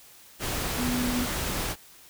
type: tone in noise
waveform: sine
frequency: 246.6 Hz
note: B3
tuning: 2 cents flat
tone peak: -26 dBFS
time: 0.77-1.28 s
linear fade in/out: 50 ms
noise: pink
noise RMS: -30 dBFS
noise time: 0.39-1.76 s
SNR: +1 dB
effects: white hiss -52 dBFS RMS until 2.09 s